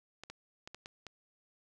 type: clicks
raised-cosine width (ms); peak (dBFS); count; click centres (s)
0.2; -28; 6; 0.236 / 0.3 / 0.675 / 0.746 / 0.859 / 1.067
effects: none